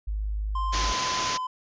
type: tone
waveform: sine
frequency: 51.91 Hz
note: G#1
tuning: in tune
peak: -26 dBFS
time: 0.07-0.93 s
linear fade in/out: 10 ms
type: tone with pitch glide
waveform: triangle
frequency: 1046.5 to 1017.3 Hz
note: C6 to C6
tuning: 0 to -49 cents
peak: -26 dBFS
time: 0.55-1.47 s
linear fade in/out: 5 ms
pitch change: -49 cents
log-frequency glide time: 0.7-0.89 s
type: low-pass noise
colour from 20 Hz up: white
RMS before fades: -30 dBFS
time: 0.72-1.38 s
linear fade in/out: 20 ms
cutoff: 6700 Hz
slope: 96 dB/octave
effects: resampled to 16000 Hz